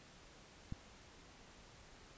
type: click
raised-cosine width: 5 ms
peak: -30 dBFS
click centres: 0.724 s
effects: pink hiss -60 dBFS RMS until 2.17 s + resampled to 16000 Hz